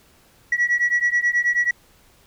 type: beating tone pair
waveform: sine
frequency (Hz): 1928 / 1937.3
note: B6 / B6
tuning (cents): -42 / -34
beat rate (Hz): 9.3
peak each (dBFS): -18 / -19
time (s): 0.52-1.71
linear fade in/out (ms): 5
effects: tanh soft clip ceiling -13 dBFS + pink hiss -55 dBFS RMS until 2.26 s